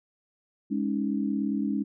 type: chord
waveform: sine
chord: Ab suspended fourth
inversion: none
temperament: equal with one note detuned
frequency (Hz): 207.7 / 277.2 / 314.9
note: Ab3 / Db4 / Eb4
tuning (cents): 0 / 0 / +21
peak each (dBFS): -28 / -29 / -33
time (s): 0.7-1.84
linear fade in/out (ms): 20
effects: none